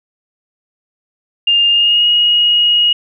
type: tone with pitch glide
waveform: sine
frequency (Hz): 2810 to 2884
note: F7 to F#7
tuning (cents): +10 to -45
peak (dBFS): -8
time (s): 1.47-2.93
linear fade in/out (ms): 5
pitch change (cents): +45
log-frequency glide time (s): 1.69-2.07
effects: none